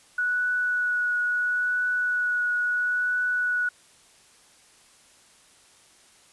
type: tone with vibrato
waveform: sine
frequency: 1470 Hz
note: F#6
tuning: 12 cents flat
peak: -22 dBFS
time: 0.18-3.69 s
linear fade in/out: 5 ms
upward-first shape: triangle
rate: 0.74 Hz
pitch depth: 14 cents each way
effects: white hiss -56 dBFS RMS until 6.32 s + resampled to 24000 Hz